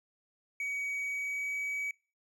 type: tone with pitch glide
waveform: triangle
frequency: 2261 to 2274 Hz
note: C#7 to C#7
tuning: +34 to +44 cents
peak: -31 dBFS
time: 0.6-1.91 s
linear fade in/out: 2 ms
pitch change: +10 cents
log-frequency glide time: 1.01-1.58 s
effects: noise-tail reverb RT60 0.4 s tail -25 dB re dry